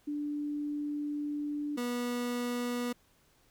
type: tone pair in turn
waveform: sine / 30% pulse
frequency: 293.7 / 243.2 Hz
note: D4 / B3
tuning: 0 / -26 cents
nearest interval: minor third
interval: 326 cents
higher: first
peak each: -32 / -29 dBFS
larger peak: second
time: 0.07-1.77 / 1.77-2.93 s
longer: first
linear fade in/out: 10 ms
effects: pink hiss -67 dBFS RMS until 3.5 s